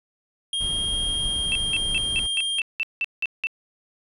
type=tone with pitch glide; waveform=square; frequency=3230 to 3206 Hz; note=G#7 to G7; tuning=-49 to +38 cents; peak=-24 dBFS; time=0.53-2.6 s; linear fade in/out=2 ms; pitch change=-13 cents; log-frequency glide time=1.03-1.81 s
type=noise; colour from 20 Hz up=brown; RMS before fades=-33 dBFS; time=0.6-2.27 s; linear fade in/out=10 ms
type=tone bursts; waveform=sine; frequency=2667 Hz; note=E7; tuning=20 cents sharp; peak=-21 dBFS; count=10; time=1.52-3.47 s; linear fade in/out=0 ms; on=33 ms; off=180 ms
effects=resampled to 32000 Hz